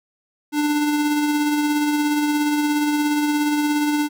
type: tone with tremolo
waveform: square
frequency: 296.4 Hz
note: D4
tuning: 16 cents sharp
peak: -17 dBFS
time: 0.52-4.09 s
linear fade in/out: 50 ms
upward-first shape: sine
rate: 17 Hz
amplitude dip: 30%
effects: none